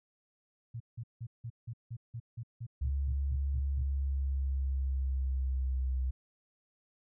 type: tone bursts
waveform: sine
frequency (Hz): 116.4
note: A#2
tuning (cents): -2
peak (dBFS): -37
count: 14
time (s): 0.74-3.832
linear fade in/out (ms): 10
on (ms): 63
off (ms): 170
type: tone with pitch glide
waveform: sine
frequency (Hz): 69.3 to 64.29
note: C#2 to C2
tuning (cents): 0 to -30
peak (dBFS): -29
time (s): 2.81-6.11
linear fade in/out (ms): 10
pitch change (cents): -130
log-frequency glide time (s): 3.67-5.99
effects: none